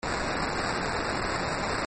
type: noise with sample-and-hold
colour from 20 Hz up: white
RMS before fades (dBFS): -29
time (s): 0.03-1.85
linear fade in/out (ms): 0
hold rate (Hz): 3150
effects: low-pass 12000 Hz 12 dB/octave + MP3 32 kbps